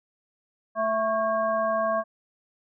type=harmonic tone with a mistuned harmonic; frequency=220.4 Hz; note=A3; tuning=3 cents sharp; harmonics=1 / 3 / 5 / 7; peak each=-36 / -24 / -27 / -35 dBFS; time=0.75-2.04 s; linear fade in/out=50 ms; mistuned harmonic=7; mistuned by=+76 cents; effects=none